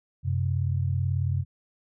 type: tone pair together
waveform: sine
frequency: 92.7 / 131.1 Hz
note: F#2 / C3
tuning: +4 / +4 cents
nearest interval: tritone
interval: 600 cents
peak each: -25 / -27 dBFS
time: 0.23-1.45 s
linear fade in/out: 50 ms
effects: none